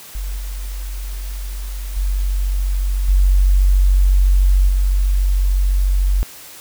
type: tone with level steps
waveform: sine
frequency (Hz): 46.9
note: F#1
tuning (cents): +24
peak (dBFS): -21 / -23 / -15 / -9 / -12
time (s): 0.15-6.23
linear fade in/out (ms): 0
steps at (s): 0.38 / 1.96 / 3.08 / 4.68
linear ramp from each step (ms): 10
effects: white hiss -38 dBFS RMS until 6.6 s